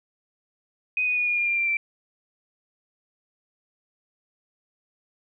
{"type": "tone with pitch steps", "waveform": "sine", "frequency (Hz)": [2500, 2477, 2454, 2432, 2409, 2387, 2365, 2343], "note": ["D#7", "D#7", "D#7", "D#7", "D7", "D7", "D7", "D7"], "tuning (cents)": [8, -8, -25, -40, 43, 28, 12, -5], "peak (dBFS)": -21, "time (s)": [0.97, 1.77], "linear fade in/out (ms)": 2, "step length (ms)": 100, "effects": []}